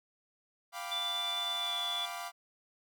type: chord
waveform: sawtooth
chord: G dominant seventh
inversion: third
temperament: equal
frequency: 698.5 / 784 / 987.8 / 1174.7 Hz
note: F5 / G5 / B5 / D6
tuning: 0 / 0 / 0 / 0 cents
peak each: -38 / -43 / -42 / -40 dBFS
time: 0.72-2.32 s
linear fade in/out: 50 ms
type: tone with pitch glide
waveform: sine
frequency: 3502 to 3450 Hz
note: A7 to A7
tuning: -9 to -35 cents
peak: -33 dBFS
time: 0.91-2.06 s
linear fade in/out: 10 ms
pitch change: -26 cents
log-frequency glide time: 1.52-1.8 s
effects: none